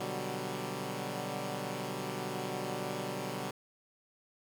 10% pulse chord, G major seventh, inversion first, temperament equal, 123.47 / 146.83 / 185 / 196 Hz, B2 / D3 / F#3 / G3, 0 / 0 / 0 / 0 cents, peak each -33 dBFS, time 0-3.51 s, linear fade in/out 5 ms, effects none

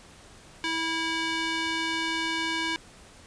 square tone with band-pass filter, 326 Hz, E4, 19 cents flat, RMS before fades -29 dBFS, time 0.64-2.76 s, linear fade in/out 0 ms, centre 2700 Hz, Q 0.94, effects pink hiss -51 dBFS RMS until 3.26 s + resampled to 22050 Hz

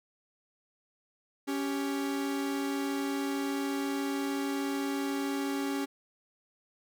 45% pulse tone pair together, 278.3 / 392 Hz, C#4 / G4, +7 / 0 cents, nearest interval tritone, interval 593 cents, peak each -31 / -37 dBFS, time 1.47-5.86 s, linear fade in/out 20 ms, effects none

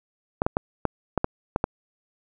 clicks, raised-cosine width 1 ms, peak -7 dBFS, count 8, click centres 0.419 / 0.465 / 0.569 / 0.853 / 1.177 / 1.244 / 1.561 / 1.641 s, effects none

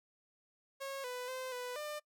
sawtooth tone with pitch steps, 546 / 497.5 / 516 / 495.6 / 599 Hz, C#5 / B4 / C5 / B4 / D5, -26 / +13 / -24 / +6 / +34 cents, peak -36 dBFS, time 0.8-2 s, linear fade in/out 20 ms, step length 240 ms, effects noise-tail reverb RT60 0.1 s tail -23 dB re dry

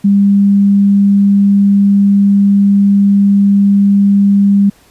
sine tone, 200 Hz, G3, 35 cents sharp, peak -5 dBFS, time 0.04-4.7 s, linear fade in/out 10 ms, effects pink hiss -47 dBFS RMS until 4.9 s + resampled to 32000 Hz

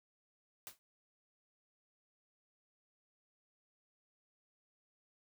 white noise with exponential decay, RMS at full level -44 dBFS, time 0.67-0.79 s, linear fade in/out 0 ms, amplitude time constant 25 ms, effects none

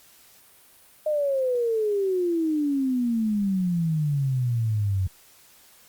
sine exponential sweep, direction down, 620 to 92.1 Hz, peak -21 dBFS, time 1.06-5.07 s, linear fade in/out 5 ms, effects white hiss -54 dBFS RMS until 5.88 s + Opus 48 kbps

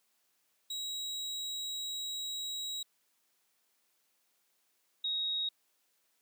35% pulse / sine tone pair in turn, 3846 / 3776 Hz, B7 / A#7, -47 / +22 cents, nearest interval unison, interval 31 cents, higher first, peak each -34 / -31 dBFS, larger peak second, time 0.7-2.83 / 5.04-5.49 s, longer first, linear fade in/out 5 ms, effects white hiss -75 dBFS RMS until 6.21 s + high-pass 200 Hz 12 dB/octave

